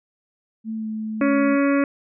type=tone with pitch glide; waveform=sine; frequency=221.4 to 217.7 Hz; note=A3 to A3; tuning=+11 to -18 cents; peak=-25 dBFS; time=0.64-1.58 s; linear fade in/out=50 ms; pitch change=-29 cents; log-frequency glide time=0.75-0.87 s
type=harmonic tone; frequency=280.3 Hz; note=C#4; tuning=19 cents sharp; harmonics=1 / 2 / 4 / 5 / 6 / 7 / 8 / 9; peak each=-17 / -23 / -29 / -31 / -33 / -34 / -35 / -36 dBFS; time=1.21-1.84 s; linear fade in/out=2 ms
effects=none